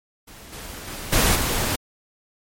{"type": "noise with level steps", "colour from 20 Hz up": "pink", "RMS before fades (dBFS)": [-43, -36, -33, -18, -23], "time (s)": [0.27, 1.76], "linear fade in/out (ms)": 10, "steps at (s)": [0.52, 0.87, 1.12, 1.35], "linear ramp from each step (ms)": 10, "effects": ["MP3 64 kbps"]}